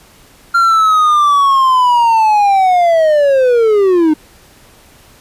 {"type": "linear sweep", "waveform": "triangle", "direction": "down", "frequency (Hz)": [1388, 300.2], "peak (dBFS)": -5, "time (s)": [0.54, 4.14], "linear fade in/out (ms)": 10, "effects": ["pink hiss -44 dBFS RMS until 5.2 s", "resampled to 32000 Hz"]}